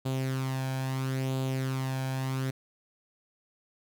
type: tone with flanger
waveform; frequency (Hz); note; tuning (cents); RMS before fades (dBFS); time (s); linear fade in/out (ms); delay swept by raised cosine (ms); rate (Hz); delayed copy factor
sawtooth; 132; C3; +16; -31; 0.05-2.51; 10; 0.26 to 1.26; 0.75; +0.55
effects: none